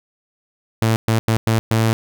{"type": "tone bursts at uneven times", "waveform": "sawtooth", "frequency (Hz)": 112.2, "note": "A2", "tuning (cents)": 34, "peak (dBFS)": -10, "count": 5, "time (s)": [[0.82, 0.96], [1.08, 1.19], [1.28, 1.37], [1.47, 1.59], [1.71, 1.93]], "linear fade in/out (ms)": 0, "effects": []}